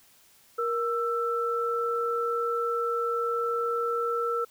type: tone pair together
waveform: sine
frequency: 470 / 1329.4 Hz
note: A#4 / E6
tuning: +14 / +14 cents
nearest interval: octave + tritone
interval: 1800 cents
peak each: -28 dBFS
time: 0.58-4.45 s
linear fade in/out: 10 ms
effects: white hiss -59 dBFS RMS until 4.5 s